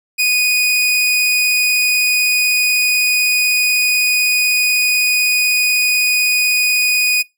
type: tone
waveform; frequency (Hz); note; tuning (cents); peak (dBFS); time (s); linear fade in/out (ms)
sawtooth; 2479; D#7; -7; -9; 0.18-7.23; 20
effects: noise-tail reverb RT60 0.2 s tail -23 dB re dry